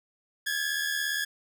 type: tone pair together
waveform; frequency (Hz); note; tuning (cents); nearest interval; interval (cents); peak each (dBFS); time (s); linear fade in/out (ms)
sawtooth; 1636 / 1713.4; G#6 / A6; -26 / -46; minor second; 80; -27; 0.46-1.25; 10
effects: none